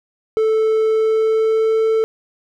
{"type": "tone with pitch glide", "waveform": "triangle", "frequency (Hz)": [439.3, 443.6], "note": ["A4", "A4"], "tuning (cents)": [-3, 14], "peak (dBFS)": -11, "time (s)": [0.37, 2.04], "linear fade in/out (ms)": 0, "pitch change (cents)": 17, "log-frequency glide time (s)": [0.84, 1.83], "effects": []}